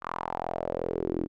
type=tone with band-pass filter sweep; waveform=sawtooth; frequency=42.79 Hz; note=F1; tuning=35 cents flat; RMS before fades=-32 dBFS; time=0.01-1.28 s; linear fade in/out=50 ms; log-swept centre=1200 to 300 Hz; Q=4.2; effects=none